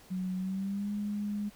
sine tone with pitch glide, 185 to 206.5 Hz, F#3 to G#3, 0 to -10 cents, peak -31 dBFS, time 0.1-1.5 s, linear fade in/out 20 ms, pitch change +190 cents, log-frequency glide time 0.37-0.93 s, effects pink hiss -57 dBFS RMS until 1.55 s

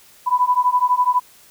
sine beating tone pair, 987.8 / 999.8 Hz, B5 / B5, 0 / +21 cents, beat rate 12 Hz, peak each -17 dBFS, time 0.26-1.2 s, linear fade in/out 20 ms, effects white hiss -49 dBFS RMS until 1.5 s

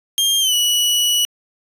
sawtooth tone with pitch glide, 3205 to 2939 Hz, G7 to F#7, +38 to -12 cents, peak -11 dBFS, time 0.18-1.25 s, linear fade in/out 0 ms, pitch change -150 cents, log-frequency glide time 0.4-0.54 s, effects resampled to 32000 Hz

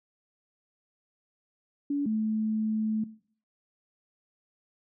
sine tone pair in turn, 285.3 / 217.5 Hz, C#4 / A3, +50 / -20 cents, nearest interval perfect fourth, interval 470 cents, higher first, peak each -25 dBFS, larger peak neither, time 1.9-2.06 / 2.06-3.04 s, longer second, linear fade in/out 5 ms, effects noise-tail reverb RT60 0.5 s tail -18 dB re dry

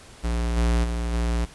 square tone with level steps, 58.27 Hz, A#1, in tune, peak -23 / -19 / -25 / -22 dBFS, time 0.23-1.46 s, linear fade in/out 20 ms, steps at 0.56 / 0.83 / 1.12 s, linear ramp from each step 20 ms, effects pink hiss -47 dBFS RMS until 1.54 s + resampled to 24000 Hz

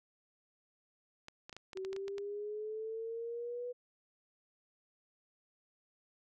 clicks, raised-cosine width 0.2 ms, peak -30 dBFS, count 11, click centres 1.284 / 1.495 / 1.528 / 1.566 / 1.732 / 1.773 / 1.849 / 1.93 / 1.964 / 2.081 / 2.182 s
sine linear sweep, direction up, 375.6 to 493.3 Hz, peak -38 dBFS, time 1.75-3.73 s, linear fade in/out 20 ms
effects none

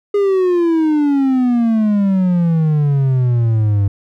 triangle exponential sweep, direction down, 411.9 to 98 Hz, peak -9 dBFS, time 0.14-3.88 s, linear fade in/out 5 ms, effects none

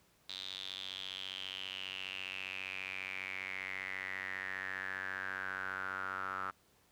sawtooth tone with band-pass filter sweep, 94.8 Hz, F#2, 43 cents sharp, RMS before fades -42 dBFS, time 0.29-6.51 s, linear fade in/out 5 ms, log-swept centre 3800 to 1300 Hz, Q 8.1, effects pink hiss -69 dBFS RMS until 6.91 s + high-pass 60 Hz 12 dB/octave

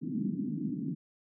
pink band-pass noise, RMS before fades -34 dBFS, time 0.01-0.95 s, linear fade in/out 20 ms, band 160 to 290 Hz, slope 48 dB/octave, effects none

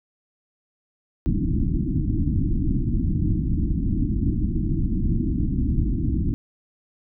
pink low-pass noise, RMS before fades -22 dBFS, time 1.26-6.34 s, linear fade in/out 0 ms, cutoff 330 Hz, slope 96 dB/octave, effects none

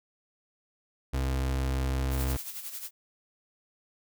35% pulse tone, 65.9 Hz, C2, 13 cents sharp, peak -25 dBFS, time 1.13-2.37 s, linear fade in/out 10 ms
blue noise with tremolo, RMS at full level -37 dBFS, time 2.1-2.91 s, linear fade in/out 50 ms, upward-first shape sine, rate 11 Hz, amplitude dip 60%
effects none

